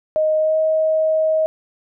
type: tone with pitch glide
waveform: sine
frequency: 622.3 to 631.4 Hz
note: D#5 to D#5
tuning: 0 to +25 cents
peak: -14 dBFS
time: 0.16-1.46 s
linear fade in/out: 0 ms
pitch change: +25 cents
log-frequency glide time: 0.38-0.58 s
effects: none